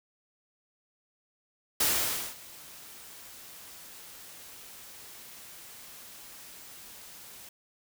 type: noise with ADSR envelope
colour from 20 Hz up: white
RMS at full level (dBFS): -25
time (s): 1.8-7.49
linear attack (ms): 6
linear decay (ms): 540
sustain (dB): -23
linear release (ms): 3
effects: none